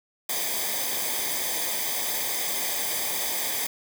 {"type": "noise with comb filter", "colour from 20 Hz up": "white", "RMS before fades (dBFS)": -28, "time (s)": [0.29, 3.67], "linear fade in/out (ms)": 5, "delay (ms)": 0.72, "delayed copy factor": -0.75, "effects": []}